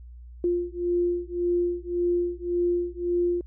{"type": "beating tone pair", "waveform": "sine", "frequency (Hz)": [349.2, 351], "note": ["F4", "F4"], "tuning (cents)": [0, 9], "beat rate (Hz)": 1.8, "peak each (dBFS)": [-26, -26], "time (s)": [0.44, 3.41], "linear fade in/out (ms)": 2, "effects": ["added 60 Hz sine -41 dBFS peak until 3.46 s"]}